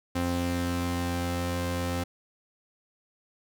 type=tone pair together; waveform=sawtooth; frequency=87.31 / 261.6 Hz; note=F2 / C4; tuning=0 / 0 cents; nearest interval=octave + perfect fifth; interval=1900 cents; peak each=-26 / -26 dBFS; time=0.15-2.04 s; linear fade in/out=10 ms; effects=none